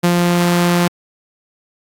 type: tone with ADSR envelope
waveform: sawtooth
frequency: 174.61 Hz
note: F3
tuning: in tune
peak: -6 dBFS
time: 0.03-0.88 s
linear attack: 14 ms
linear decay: 70 ms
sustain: -2 dB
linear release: 7 ms
effects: AAC 48 kbps